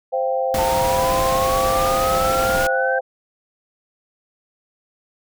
sine chord, C suspended fourth, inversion none, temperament equal with one note detuned, 523.3 / 686.1 / 784 Hz, C5 / F5 / G5, 0 / -31 / 0 cents, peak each -20 / -25 / -24 dBFS, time 0.12-3.01 s, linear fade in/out 20 ms
pink noise, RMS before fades -25 dBFS, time 0.54-2.67 s, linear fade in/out 2 ms
sine exponential sweep, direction up, 892 to 1568 Hz, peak -21 dBFS, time 0.58-2.99 s, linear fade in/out 10 ms
effects none

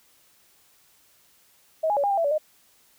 sine tone with pitch steps, 637 / 828 / 566 / 809 / 792 / 667 / 573 / 615 Hz, D#5 / G#5 / C#5 / G#5 / G5 / E5 / D5 / D#5, +41 / -5 / +36 / -46 / +18 / +20 / -43 / -20 cents, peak -20 dBFS, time 1.83-2.382 s, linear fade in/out 10 ms, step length 69 ms, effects white hiss -60 dBFS RMS until 2.98 s

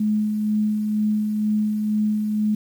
sine tone with tremolo, 212.4 Hz, G#3, 39 cents sharp, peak -17 dBFS, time 0-2.55 s, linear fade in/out 5 ms, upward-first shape sine, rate 2.1 Hz, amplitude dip 35%, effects 8-bit

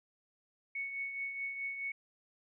sine tone with tremolo, 2217 Hz, C#7, in tune, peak -34 dBFS, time 0.75-1.92 s, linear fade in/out 5 ms, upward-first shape triangle, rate 4.7 Hz, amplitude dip 55%, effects none

